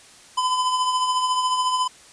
square tone with tremolo, 1012 Hz, B5, 42 cents sharp, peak -18 dBFS, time 0.37-1.88 s, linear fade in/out 10 ms, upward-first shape triangle, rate 14 Hz, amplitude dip 50%, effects white hiss -48 dBFS RMS until 2.12 s + resampled to 22050 Hz

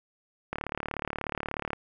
click train, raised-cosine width 0.5 ms, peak -16 dBFS, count 45, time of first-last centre 0.53-1.732 s, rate 36.6 Hz, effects none

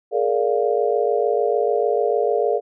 sine chord, Bb dominant seventh, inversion third, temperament just, 419.5 / 466.2 / 582.7 / 699.2 Hz, Ab4 / Bb4 / D5 / F5, +17 / 0 / -14 / +2 cents, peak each -21 / -21 / -24 / -24 dBFS, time 0.11-2.61 s, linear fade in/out 50 ms, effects none

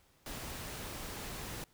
pink noise, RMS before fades -43 dBFS, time 0.26-1.64 s, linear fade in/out 2 ms, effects pink hiss -68 dBFS RMS until 1.73 s

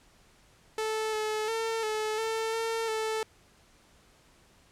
sawtooth tone with pitch steps, 437.2 / 430.7 / 451.1 / 431.6 / 446.6 / 453.1 / 439.2 Hz, A4 / A4 / A4 / A4 / A4 / A#4 / A4, -11 / -37 / +43 / -33 / +26 / -49 / -3 cents, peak -25 dBFS, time 0.78-3.23 s, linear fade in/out 2 ms, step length 350 ms, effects pink hiss -61 dBFS RMS until 4.71 s + low-pass 10000 Hz 12 dB/octave

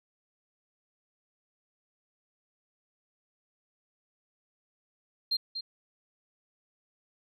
sine tone with echo, 4186 Hz, C8, in tune, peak -24 dBFS, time 5.31-5.37 s, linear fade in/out 10 ms, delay 240 ms, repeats 1, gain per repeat -9 dB, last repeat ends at 5.61 s, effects tanh soft clip ceiling -22 dBFS

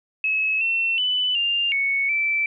sine tone with pitch steps, 2578 / 2700 / 2995 / 2798 / 2216 / 2327 Hz, E7 / E7 / F#7 / F7 / C#7 / D7, -39 / +41 / +20 / +3 / -1 / -17 cents, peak -19 dBFS, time 0.24-2.46 s, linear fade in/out 2 ms, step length 370 ms, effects none

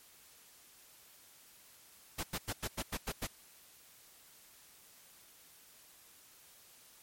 pink noise bursts, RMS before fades -37 dBFS, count 8, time 2.18-3.27 s, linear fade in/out 10 ms, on 54 ms, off 94 ms, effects white hiss -60 dBFS RMS until 7.02 s + MP3 64 kbps

